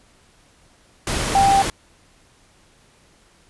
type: tone in noise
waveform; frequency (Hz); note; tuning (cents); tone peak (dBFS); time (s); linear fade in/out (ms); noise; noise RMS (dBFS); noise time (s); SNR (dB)
sine; 788; G5; +9; -12; 1.35-1.62; 2; pink; -23; 1.07-1.7; +8
effects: pink hiss -55 dBFS RMS until 3.49 s + resampled to 24000 Hz